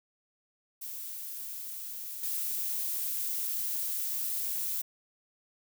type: noise with level steps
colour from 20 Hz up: violet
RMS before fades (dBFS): -40 / -33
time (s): 0.81-4.82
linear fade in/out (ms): 10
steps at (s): 2.23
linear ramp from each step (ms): 2
effects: none